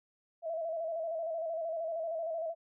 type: tone with vibrato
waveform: sine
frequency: 655 Hz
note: E5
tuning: 11 cents flat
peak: -33 dBFS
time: 0.42-2.55 s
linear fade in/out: 50 ms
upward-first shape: square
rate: 13 Hz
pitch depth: 48 cents each way
effects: none